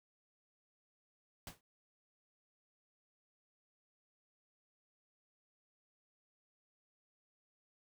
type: noise with exponential decay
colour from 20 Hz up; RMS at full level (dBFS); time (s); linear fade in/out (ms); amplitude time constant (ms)
pink; -44; 1.47-1.61; 2; 30
effects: none